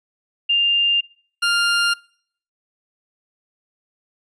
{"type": "tone pair in turn", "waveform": ["sine", "20% pulse"], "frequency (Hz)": [2800, 1400], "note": ["F7", "F6"], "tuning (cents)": [4, 4], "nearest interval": "octave", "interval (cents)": 1200, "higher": "first", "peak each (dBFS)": [-14, -11], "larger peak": "second", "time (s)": [[0.49, 1.01], [1.42, 1.94]], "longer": "neither", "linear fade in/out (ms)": 10, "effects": ["noise-tail reverb RT60 0.6 s tail -25 dB re dry", "resampled to 22050 Hz"]}